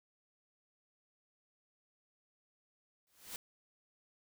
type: noise with exponential growth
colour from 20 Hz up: white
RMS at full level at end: -41 dBFS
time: 3.07-3.36 s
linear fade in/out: 1 ms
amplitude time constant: 63 ms
effects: none